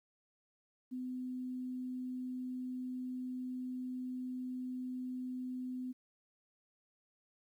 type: tone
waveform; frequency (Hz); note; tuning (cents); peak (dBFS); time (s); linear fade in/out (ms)
sine; 253.5; B3; +45; -38; 0.91-5.93; 20
effects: 12-bit